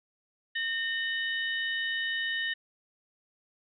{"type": "tone cluster", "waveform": "sine", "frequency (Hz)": [1831, 2984, 3717], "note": ["A#6", "F#7", "A#7"], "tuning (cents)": [-32, 14, -6], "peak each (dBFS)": [-30, -35, -39], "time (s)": [0.55, 2.54], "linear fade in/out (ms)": 10, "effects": []}